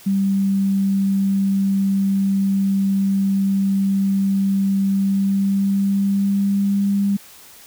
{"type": "tone with pitch glide", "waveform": "sine", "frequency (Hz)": [195.6, 199.59], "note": ["G3", "G3"], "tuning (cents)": [-4, 31], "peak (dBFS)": -15, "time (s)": [0.06, 7.17], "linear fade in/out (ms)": 10, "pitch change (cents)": 35, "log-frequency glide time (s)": [4.98, 6.88], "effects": ["white hiss -44 dBFS RMS until 7.66 s"]}